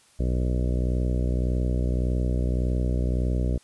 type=harmonic tone; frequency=61.74 Hz; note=B1; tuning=in tune; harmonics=1 / 2 / 3 / 4 / 5 / 6 / 7 / 8 / 9 / 10; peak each=-23 / -29 / -33 / -35 / -37 / -39 / -40 / -41 / -42 / -43 dBFS; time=0.19-3.58 s; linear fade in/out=10 ms; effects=white hiss -58 dBFS RMS until 3.63 s + resampled to 24000 Hz